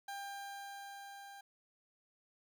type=tone with level ramp; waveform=30% pulse; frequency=797 Hz; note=G5; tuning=28 cents sharp; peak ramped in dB=-39 to -48 dBFS; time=0.08-1.41 s; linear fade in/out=5 ms; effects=none